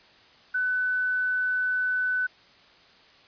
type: tone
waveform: sine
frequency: 1500 Hz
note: F#6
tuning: 23 cents sharp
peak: -23 dBFS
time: 0.54-2.27 s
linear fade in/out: 10 ms
effects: white hiss -55 dBFS RMS until 3.27 s + resampled to 11025 Hz